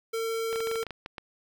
square tone, 452.5 Hz, A4, 48 cents sharp, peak -29 dBFS, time 0.13-0.84 s, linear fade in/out 10 ms
clicks, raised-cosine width 0.3 ms, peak -21 dBFS, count 11, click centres 0.529 / 0.559 / 0.605 / 0.672 / 0.714 / 0.757 / 0.83 / 0.867 / 0.907 / 1.061 / 1.182 s
effects 10-bit

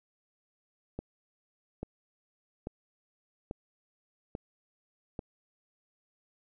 click train, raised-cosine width 2 ms, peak -23 dBFS, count 6, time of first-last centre 0.99-5.192 s, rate 1.19 Hz, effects none

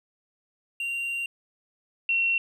triangle / sine tone pair in turn, 2766 / 2726 Hz, F7 / F7, -17 / -43 cents, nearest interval unison, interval 26 cents, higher first, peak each -26 / -21 dBFS, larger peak second, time 0.8-1.26 / 2.09-2.38 s, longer first, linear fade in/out 2 ms, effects none

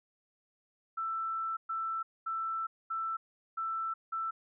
sine tone bursts at uneven times, 1329 Hz, E6, 14 cents sharp, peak -32 dBFS, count 6, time 0.97-1.57 / 1.69-2.03 / 2.26-2.67 / 2.9-3.17 / 3.57-3.94 / 4.12-4.31 s, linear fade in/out 10 ms, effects none

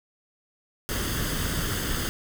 pink noise with comb filter, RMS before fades -28 dBFS, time 0.89-2.09 s, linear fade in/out 0 ms, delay 0.62 ms, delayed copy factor +0.6, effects none

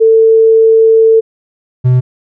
sine / triangle tone pair in turn, 447 / 126.38 Hz, A4 / B2, +27 / +40 cents, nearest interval octave + minor seventh, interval 2187 cents, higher first, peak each -3 dBFS, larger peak neither, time 0-1.21 / 1.84-2.01 s, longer first, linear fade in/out 20 ms, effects none

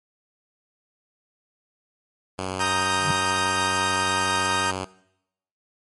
5% pulse tone, 93.8 Hz, F#2, 24 cents sharp, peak -16 dBFS, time 2.38-4.85 s, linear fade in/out 10 ms
sawtooth chord, Eb major, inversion second, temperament equal, 932.3 / 1244.5 / 1568 Hz, Bb5 / Eb6 / G6, 0 / 0 / 0 cents, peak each -22 / -22 / -24 dBFS, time 2.59-4.72 s, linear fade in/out 20 ms
sine tone with exponential growth, 150 Hz, D3, 37 cents sharp, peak -20 dBFS, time 2.93-3.11 s, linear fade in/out 2 ms, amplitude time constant 37 ms
effects noise-tail reverb RT60 0.8 s tail -21 dB re dry + MP3 48 kbps

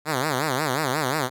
5% pulse tone with vibrato, 141 Hz, C#3, 30 cents sharp, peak -11 dBFS, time 0.05-1.3 s, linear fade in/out 50 ms, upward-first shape sine, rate 5.6 Hz, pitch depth 210 cents each way, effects none

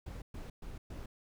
brown noise bursts, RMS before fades -44 dBFS, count 4, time 0.06-1.06 s, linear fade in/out 5 ms, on 160 ms, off 120 ms, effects none

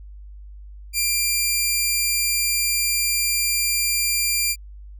10% pulse tone, 2380 Hz, D7, 22 cents sharp, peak -10 dBFS, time 0.93-4.56 s, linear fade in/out 50 ms, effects added 50 Hz sine -37 dBFS peak until 4.99 s

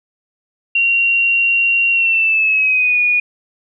sine tone with pitch glide, 2754 to 2454 Hz, F7 to D#7, -25 to -25 cents, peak -11 dBFS, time 0.75-3.2 s, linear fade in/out 5 ms, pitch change -200 cents, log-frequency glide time 1.91-3 s, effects none

